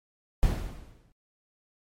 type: noise with exponential decay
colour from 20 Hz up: brown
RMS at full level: -23 dBFS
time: 0.43-1.12 s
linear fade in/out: 0 ms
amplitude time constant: 150 ms
effects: MP3 64 kbps